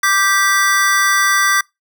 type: chord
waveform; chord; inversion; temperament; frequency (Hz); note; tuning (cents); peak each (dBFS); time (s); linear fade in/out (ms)
square; G major; second; just; 1176 / 1568 / 1960; D6 / G6 / B6; +2 / 0 / -14; -17; 0.03-1.61; 5
effects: noise-tail reverb RT60 0.2 s tail -25 dB re dry